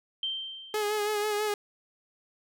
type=tone with exponential decay; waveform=sine; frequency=3136 Hz; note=G7; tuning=in tune; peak=-27 dBFS; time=0.23-1.29 s; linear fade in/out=2 ms; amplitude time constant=230 ms
type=tone with vibrato; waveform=sawtooth; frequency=420 Hz; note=G#4; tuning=19 cents sharp; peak=-23 dBFS; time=0.74-1.54 s; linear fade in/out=2 ms; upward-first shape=sine; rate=6.1 Hz; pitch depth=35 cents each way
effects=none